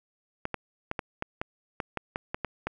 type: clicks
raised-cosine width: 0.5 ms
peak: -15 dBFS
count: 12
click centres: 0.454 / 0.543 / 0.914 / 0.992 / 1.224 / 1.415 / 1.802 / 1.973 / 2.159 / 2.345 / 2.447 / 2.67 s
effects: none